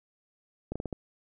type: slowing click train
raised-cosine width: 2 ms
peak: -20 dBFS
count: 5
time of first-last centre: 0.72-0.928 s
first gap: 36 ms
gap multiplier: 1.25
effects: none